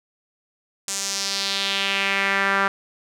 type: tone with band-pass filter sweep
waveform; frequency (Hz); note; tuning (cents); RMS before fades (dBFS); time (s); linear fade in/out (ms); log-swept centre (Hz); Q
sawtooth; 196.5; G3; +4; -23; 0.88-2.68; 2; 7300 to 1400; 2.4
effects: none